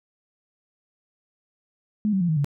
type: tone with pitch steps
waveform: sine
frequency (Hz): 211.3 / 191.54 / 173.62 / 157.38 / 142.66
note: G#3 / G3 / F3 / D#3 / D3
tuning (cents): +30 / -40 / -10 / +20 / -50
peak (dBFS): -19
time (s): 2.05-2.445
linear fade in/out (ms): 0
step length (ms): 79
effects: none